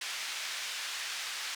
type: band-pass noise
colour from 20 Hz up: pink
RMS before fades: -38 dBFS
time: 0.01-1.55 s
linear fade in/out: 5 ms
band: 1900 to 6200 Hz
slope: 12 dB/octave
effects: none